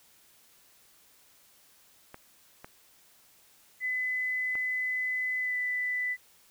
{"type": "clicks", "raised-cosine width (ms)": 0.5, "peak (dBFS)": -28, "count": 3, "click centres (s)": [2.144, 2.645, 4.554]}
{"type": "tone with pitch glide", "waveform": "sine", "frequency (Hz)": [2012, 1992.3], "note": ["B6", "B6"], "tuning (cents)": [32, 15], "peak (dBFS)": -28, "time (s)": [3.8, 6.17], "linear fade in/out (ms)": 50, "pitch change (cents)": -17, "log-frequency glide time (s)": [5.39, 5.57]}
{"effects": ["white hiss -61 dBFS RMS until 6.5 s"]}